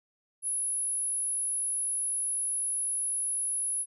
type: tone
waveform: sine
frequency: 10548 Hz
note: E9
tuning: in tune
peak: -28 dBFS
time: 0.42-3.86 s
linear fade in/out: 50 ms
effects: none